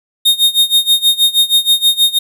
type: tone with tremolo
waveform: 45% pulse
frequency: 3700 Hz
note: A#7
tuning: 14 cents flat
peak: -6 dBFS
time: 0.25-2.19 s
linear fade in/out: 10 ms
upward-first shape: sine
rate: 6.3 Hz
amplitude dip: 90%
effects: none